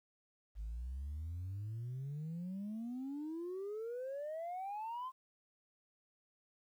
sine exponential sweep, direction up, 50.6 to 1063 Hz, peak -38 dBFS, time 0.55-5.12 s, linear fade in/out 50 ms, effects tanh soft clip ceiling -38 dBFS + 12-bit

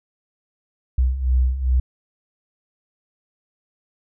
sine beating tone pair, 61.74 / 64.24 Hz, B1 / C2, 0 / -31 cents, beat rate 2.5 Hz, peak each -22 / -17 dBFS, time 0.98-1.8 s, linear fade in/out 5 ms, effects none

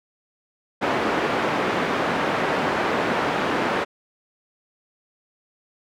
pink band-pass noise, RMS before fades -23 dBFS, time 0.81-3.85 s, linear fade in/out 20 ms, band 270 to 1900 Hz, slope 12 dB/octave, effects none

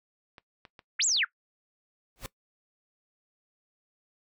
clicks, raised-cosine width 0.3 ms, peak -31 dBFS, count 5, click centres 0.382 / 0.652 / 0.792 / 1.093 / 1.166 s
sine linear two-way sweep, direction up then down, 1201 to 7820 to 1201 Hz, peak -23 dBFS, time 0.99-1.25 s, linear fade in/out 10 ms, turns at 1.05 s
pink noise with exponential growth, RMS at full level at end -33 dBFS, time 2.16-2.26 s, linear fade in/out 0 ms, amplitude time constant 21 ms
effects noise-tail reverb RT60 0.1 s tail -19 dB re dry

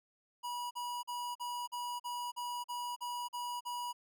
square tone bursts, 970 Hz, B5, 31 cents flat, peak -38 dBFS, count 11, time 0.43-3.93 s, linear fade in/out 20 ms, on 280 ms, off 42 ms, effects none

